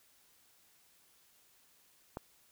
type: click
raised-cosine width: 1 ms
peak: -25 dBFS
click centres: 2.171 s
effects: white hiss -67 dBFS RMS until 2.51 s